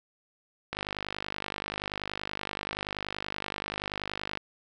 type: click train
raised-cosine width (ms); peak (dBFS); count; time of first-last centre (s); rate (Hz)
0.3; -16; 185; 0.73-4.374; 50.5
effects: none